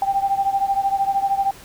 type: beating tone pair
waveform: sine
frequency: 784 / 797 Hz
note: G5 / G5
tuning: 0 / +28 cents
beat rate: 13 Hz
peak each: -19 / -22 dBFS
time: 0.02-1.51 s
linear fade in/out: 2 ms
effects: pink hiss -43 dBFS RMS until 1.64 s